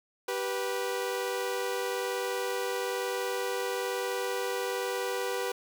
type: tone pair together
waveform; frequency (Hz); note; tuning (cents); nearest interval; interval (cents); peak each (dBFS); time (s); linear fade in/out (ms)
sawtooth; 388.9 / 490; G4 / B4; -14 / -14; major third; 400; -30 / -28; 0.28-5.52; 5
effects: 9-bit